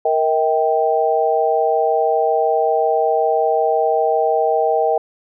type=chord; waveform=sine; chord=Eb major; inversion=second; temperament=equal with one note detuned; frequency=466.2 / 638.6 / 784 Hz; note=Bb4 / Eb5 / G5; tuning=0 / +45 / 0 cents; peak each=-18 dBFS; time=0.05-4.98 s; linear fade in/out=5 ms; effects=none